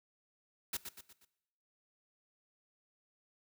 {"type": "noise with echo", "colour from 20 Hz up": "white", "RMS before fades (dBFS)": -37, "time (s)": [0.73, 0.77], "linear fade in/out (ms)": 5, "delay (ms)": 120, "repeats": 4, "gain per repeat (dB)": -7, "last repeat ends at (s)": 1.25, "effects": ["noise-tail reverb RT60 0.9 s tail -19 dB re dry"]}